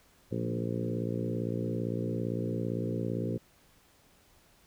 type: harmonic tone with a mistuned harmonic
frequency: 57.7 Hz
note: A#1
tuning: 17 cents flat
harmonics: 2 / 3 / 4 / 5 / 6 / 7 / 8 / 9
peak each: -35 / -37 / -38 / -39 / -40 / -40 / -41 / -42 dBFS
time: 0.31-3.38 s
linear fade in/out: 10 ms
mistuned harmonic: 3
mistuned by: +25 cents
effects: pink hiss -63 dBFS RMS until 4.66 s